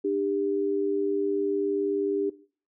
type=tone pair together; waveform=sine; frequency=298.8 / 398.3 Hz; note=D4 / G4; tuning=+30 / +28 cents; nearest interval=perfect fourth; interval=498 cents; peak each=-28 / -25 dBFS; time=0.04-2.3 s; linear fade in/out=10 ms; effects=noise-tail reverb RT60 0.4 s tail -17 dB re dry